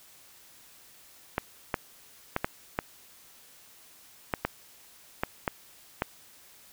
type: clicks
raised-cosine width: 0.5 ms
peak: -11 dBFS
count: 10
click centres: 1.381 / 1.742 / 2.364 / 2.445 / 2.789 / 4.338 / 4.45 / 5.235 / 5.478 / 6.021 s
effects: white hiss -55 dBFS RMS until 6.72 s